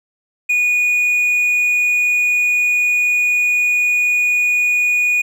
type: tone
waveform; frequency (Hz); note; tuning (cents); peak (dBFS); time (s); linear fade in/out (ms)
triangle; 2459; D#7; -21; -11; 0.49-5.22; 10
effects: none